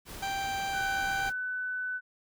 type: noise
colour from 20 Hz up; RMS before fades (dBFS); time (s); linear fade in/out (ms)
pink; -43; 0.05-1.33; 50
type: harmonic tone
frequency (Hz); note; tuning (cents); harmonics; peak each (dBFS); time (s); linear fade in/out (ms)
784; G5; 0; 1 / 2 / 3 / 4 / 5 / 6 / 8 / 9; -32 / -38 / -42 / -44 / -46 / -48 / -50 / -51; 0.22-1.3; 10
type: tone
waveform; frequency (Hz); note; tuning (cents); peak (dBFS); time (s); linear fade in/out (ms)
sine; 1500; F#6; +23; -31; 0.72-2.01; 50
effects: none